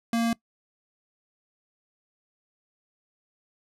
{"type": "tone", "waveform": "square", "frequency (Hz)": 231.2, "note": "A#3", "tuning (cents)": -14, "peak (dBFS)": -23, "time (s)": [0.13, 0.33], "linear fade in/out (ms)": 2, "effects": ["noise-tail reverb RT60 0.1 s tail -21 dB re dry", "low-pass 12000 Hz 12 dB/octave"]}